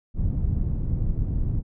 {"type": "low-pass noise", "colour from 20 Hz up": "pink", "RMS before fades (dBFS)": -24, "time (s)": [0.14, 1.63], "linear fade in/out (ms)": 50, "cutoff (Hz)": 140, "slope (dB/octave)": 12, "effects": []}